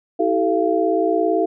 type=tone cluster; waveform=sine; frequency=323 / 382.6 / 440.2 / 686 Hz; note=E4 / G4 / A4 / F5; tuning=-35 / -42 / +1 / -31 cents; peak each=-21 dBFS; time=0.19-1.46 s; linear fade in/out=10 ms; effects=none